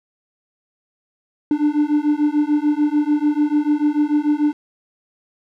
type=beating tone pair; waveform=triangle; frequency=293.7 / 300.5 Hz; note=D4 / D4; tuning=0 / +40 cents; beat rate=6.8 Hz; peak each=-16 dBFS; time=1.51-4.53 s; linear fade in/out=2 ms; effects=none